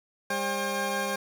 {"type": "tone cluster", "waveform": "20% pulse", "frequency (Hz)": [200.8, 536, 801], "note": ["G3", "C5", "G5"], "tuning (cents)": [42, 42, 37], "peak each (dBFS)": [-29, -26, -27], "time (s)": [0.3, 1.16], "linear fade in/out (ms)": 5, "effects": []}